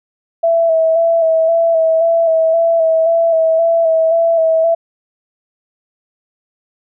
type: tone with vibrato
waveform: sine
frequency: 657 Hz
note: E5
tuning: 6 cents flat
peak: -9 dBFS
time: 0.43-4.75 s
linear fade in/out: 10 ms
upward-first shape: square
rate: 1.9 Hz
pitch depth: 25 cents each way
effects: none